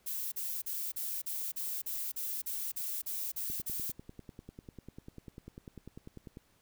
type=noise bursts; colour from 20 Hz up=violet; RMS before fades=-37 dBFS; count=13; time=0.06-3.92 s; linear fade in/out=10 ms; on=260 ms; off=40 ms
type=click train; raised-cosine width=3 ms; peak=-33 dBFS; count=30; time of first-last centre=3.5-6.371 s; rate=10.1 Hz
effects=pink hiss -69 dBFS RMS until 6.61 s